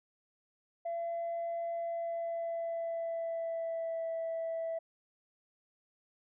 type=tone with pitch glide; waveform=sine; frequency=677 to 657.7 Hz; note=E5 to E5; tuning=+46 to -4 cents; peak=-32 dBFS; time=0.85-4.79 s; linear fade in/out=10 ms; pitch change=-50 cents; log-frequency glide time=1.72-4.09 s; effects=tanh soft clip ceiling -31 dBFS